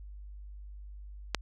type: click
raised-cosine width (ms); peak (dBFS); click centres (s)
0.2; -9; 1.347
effects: added 50 Hz sine -43 dBFS peak until 1.41 s